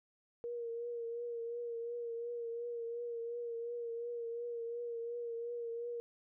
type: tone with vibrato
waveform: sine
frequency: 470.1 Hz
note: A#4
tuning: 15 cents sharp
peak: -38 dBFS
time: 0.44-6 s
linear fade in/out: 0 ms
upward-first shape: triangle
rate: 2.8 Hz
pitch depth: 39 cents each way
effects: none